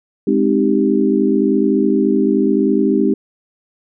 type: chord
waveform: sine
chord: Ab major seventh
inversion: none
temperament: equal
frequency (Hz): 207.7 / 261.6 / 311.1 / 392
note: Ab3 / C4 / Eb4 / G4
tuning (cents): 0 / 0 / 0 / 0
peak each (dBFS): -17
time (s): 0.27-3.14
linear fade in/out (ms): 5
effects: none